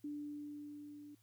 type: tone with level ramp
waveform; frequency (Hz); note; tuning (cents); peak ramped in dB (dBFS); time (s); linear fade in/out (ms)
sine; 293.7; D4; 0; -40 to -51; 0.04-1.15; 5
effects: added 111 Hz sine -70 dBFS peak until 1.22 s + white hiss -75 dBFS RMS until 1.22 s